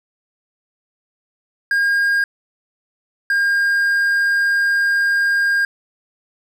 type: tone pair in turn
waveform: triangle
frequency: 1619 / 1611.9 Hz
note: G#6 / G6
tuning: -45 / +48 cents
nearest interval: unison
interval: 7 cents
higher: first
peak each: -12 dBFS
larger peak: neither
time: 1.71-2.24 / 3.3-5.65 s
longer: second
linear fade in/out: 2 ms
effects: none